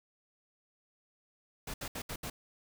pink noise bursts at uneven times, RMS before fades -40 dBFS, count 5, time 1.67-1.74 / 1.81-1.88 / 1.95-2.02 / 2.09-2.16 / 2.23-2.3 s, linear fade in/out 5 ms, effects none

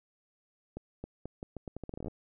accelerating click train, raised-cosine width 2 ms, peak -26 dBFS, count 17, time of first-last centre 0.77-2.082 s, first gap 270 ms, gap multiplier 0.8, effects none

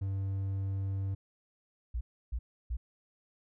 triangle tone, 97.2 Hz, G2, 14 cents flat, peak -29 dBFS, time 0.01-1.15 s, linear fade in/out 10 ms
sine tone bursts, 59.1 Hz, A#1, 24 cents sharp, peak -31 dBFS, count 3, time 1.94-2.77 s, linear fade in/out 10 ms, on 70 ms, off 310 ms
effects none

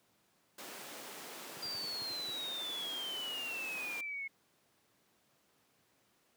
pink high-pass noise, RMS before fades -48 dBFS, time 0.58-4.01 s, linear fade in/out 5 ms, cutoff 290 Hz, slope 12 dB/octave
brown noise bursts, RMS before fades -47 dBFS, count 9, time 1.56-2.301 s, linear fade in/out 5 ms, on 21 ms, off 69 ms
sine exponential sweep, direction down, 4800 to 2170 Hz, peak -38 dBFS, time 1.62-4.28 s, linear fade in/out 10 ms
effects pink hiss -72 dBFS RMS until 6.36 s + high-pass 150 Hz 12 dB/octave

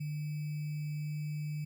sine tone with sample-and-hold, 150.2 Hz, D3, 39 cents sharp, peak -34 dBFS, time 0-1.65 s, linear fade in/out 10 ms, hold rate 2450 Hz, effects none

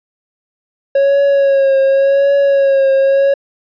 triangle tone with vibrato, 550 Hz, C#5, 14 cents flat, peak -6 dBFS, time 0.95-3.34 s, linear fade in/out 5 ms, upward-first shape triangle, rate 0.89 Hz, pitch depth 39 cents each way, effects resampled to 11025 Hz

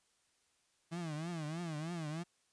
35% pulse tone with vibrato, 161.8 Hz, E3, 32 cents flat, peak -37 dBFS, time 0.91-2.24 s, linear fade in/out 20 ms, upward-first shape triangle, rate 3.2 Hz, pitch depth 170 cents each way, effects white hiss -75 dBFS RMS until 2.52 s + resampled to 22050 Hz

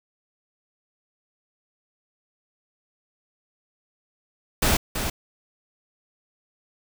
pink noise with echo, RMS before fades -20 dBFS, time 4.62-4.77 s, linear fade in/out 5 ms, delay 330 ms, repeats 1, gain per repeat -7 dB, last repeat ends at 5.1 s, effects none

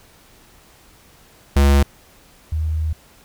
square / sine tone pair in turn, 70 / 78.57 Hz, C#2 / D#2, +18 / +17 cents, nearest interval major second, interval 199 cents, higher second, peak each -11 / -18 dBFS, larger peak first, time 1.56-1.83 / 2.52-2.93 s, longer second, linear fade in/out 5 ms, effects pink hiss -50 dBFS RMS until 3.24 s

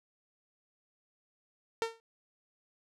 sawtooth tone with exponential decay, 454.8 Hz, A#4, 43 cents flat, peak -23 dBFS, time 1.82-2 s, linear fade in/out 0 ms, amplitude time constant 38 ms, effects low-pass 7000 Hz 12 dB/octave

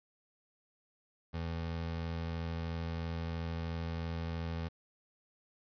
25% pulse tone, 83 Hz, E2, 12 cents sharp, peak -32 dBFS, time 1.33-4.69 s, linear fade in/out 20 ms, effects resampled to 11025 Hz + 10-bit

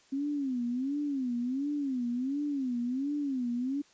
sine tone with vibrato, 264.8 Hz, C4, 21 cents sharp, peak -29 dBFS, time 0.12-3.82 s, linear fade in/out 10 ms, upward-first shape sine, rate 1.4 Hz, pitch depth 180 cents each way, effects white hiss -62 dBFS RMS until 3.93 s + resampled to 16000 Hz

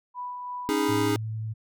sine tone with tremolo, 987.8 Hz, B5, in tune, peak -31 dBFS, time 0.14-1.11 s, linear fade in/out 50 ms, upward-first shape sine, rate 3 Hz, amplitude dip 30%
square chord, C# suspended second, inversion none, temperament equal with one note detuned, 277.2 / 311.1 / 412.7 Hz, C#4 / D#4 / G#4, 0 / 0 / -11 cents, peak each -30 / -27 / -28 dBFS, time 0.69-1.16 s, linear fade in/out 0 ms
sine tone with vibrato, 110 Hz, A2, in tune, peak -29 dBFS, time 0.88-1.54 s, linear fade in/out 20 ms, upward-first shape triangle, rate 11 Hz, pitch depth 11 cents each way
effects none

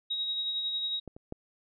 sine tone with tremolo, 3800 Hz, A#7, 33 cents sharp, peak -28 dBFS, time 0.1-1 s, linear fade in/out 10 ms, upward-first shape sine, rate 11 Hz, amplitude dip 35%
clicks, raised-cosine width 2 ms, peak -28 / -33 / -23 dBFS, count 3, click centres 1.077 / 1.165 / 1.324 s
effects none

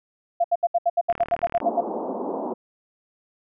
sine tone bursts, 689 Hz, F5, 24 cents flat, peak -16 dBFS, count 13, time 0.4-1.811 s, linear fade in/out 10 ms, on 43 ms, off 71 ms
click train, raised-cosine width 0.5 ms, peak -18 dBFS, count 20, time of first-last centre 1.1-1.603 s, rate 37.8 Hz
pink band-pass noise, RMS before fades -29 dBFS, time 1.61-2.54 s, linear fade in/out 10 ms, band 220 to 940 Hz, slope 48 dB/octave
effects none

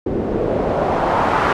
white noise with low-pass filter sweep, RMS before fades -18 dBFS, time 0.06-1.53 s, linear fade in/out 5 ms, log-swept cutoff 350 to 1200 Hz, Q 2, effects none

